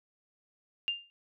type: tone with exponential decay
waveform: sine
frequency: 2800 Hz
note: F7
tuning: 4 cents sharp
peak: -25 dBFS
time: 0.88-1.1 s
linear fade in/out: 0 ms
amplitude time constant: 47 ms
effects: none